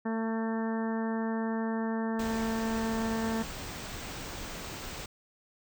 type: harmonic tone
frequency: 224.2 Hz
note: A3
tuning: 33 cents sharp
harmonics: 1 / 2 / 3 / 4 / 5 / 6 / 7 / 8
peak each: -30 / -37 / -41 / -40 / -45 / -49 / -47 / -45 dBFS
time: 0.05-3.43 s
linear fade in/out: 10 ms
type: band-stop noise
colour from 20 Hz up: pink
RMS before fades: -40 dBFS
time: 2.19-5.06 s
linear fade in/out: 5 ms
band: 8900 to 14000 Hz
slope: 96 dB/octave
effects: none